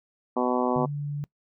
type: harmonic tone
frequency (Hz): 124.9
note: B2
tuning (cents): +20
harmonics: 2 / 3 / 4 / 5 / 6 / 7 / 8 / 9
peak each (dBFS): -27 / -29 / -30 / -31 / -32 / -32 / -33 / -34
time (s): 0.36-0.86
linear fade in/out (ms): 10
type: tone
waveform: sine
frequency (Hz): 145.1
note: D3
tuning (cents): -21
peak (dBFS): -28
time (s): 0.76-1.24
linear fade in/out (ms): 0
effects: noise-tail reverb RT60 0.1 s tail -23 dB re dry